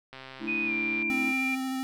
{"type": "click train", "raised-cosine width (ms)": 0.3, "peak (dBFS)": -27, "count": 119, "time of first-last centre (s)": [0.13, 1.024], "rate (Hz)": 132}
{"type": "chord", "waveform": "triangle", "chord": "A suspended fourth", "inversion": "none", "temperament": "equal", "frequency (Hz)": [220, 293.7, 329.6], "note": ["A3", "D4", "E4"], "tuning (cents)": [0, 0, 0], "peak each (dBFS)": [-35, -37, -33], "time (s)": [0.39, 1.34], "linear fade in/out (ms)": 50}
{"type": "tone with pitch glide", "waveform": "sine", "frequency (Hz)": [2484, 2376], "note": ["D#7", "D7"], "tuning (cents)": [-3, 20], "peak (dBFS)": -27, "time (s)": [0.47, 1.56], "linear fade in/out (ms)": 20, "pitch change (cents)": -77, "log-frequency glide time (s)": [0.66, 0.72]}
{"type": "tone with vibrato", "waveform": "square", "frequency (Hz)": 262.3, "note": "C4", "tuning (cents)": 4, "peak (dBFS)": -30, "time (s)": [1.1, 1.83], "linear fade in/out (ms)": 0, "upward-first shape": "square", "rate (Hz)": 13, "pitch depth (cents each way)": 10}
{"effects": []}